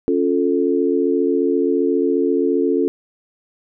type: chord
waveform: sine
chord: Db augmented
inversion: none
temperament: equal with one note detuned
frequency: 277.2 / 351.9 / 440 Hz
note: Db4 / F4 / A4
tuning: 0 / +13 / 0 cents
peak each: -19 dBFS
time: 0.08-2.88 s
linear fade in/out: 0 ms
effects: none